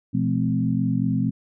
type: tone cluster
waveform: sine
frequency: 122.6 / 170.9 / 214.6 / 259.5 Hz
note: B2 / F3 / A3 / C4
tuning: -12 / -37 / -43 / -14 cents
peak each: -25 dBFS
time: 0.13-1.31 s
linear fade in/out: 20 ms
effects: none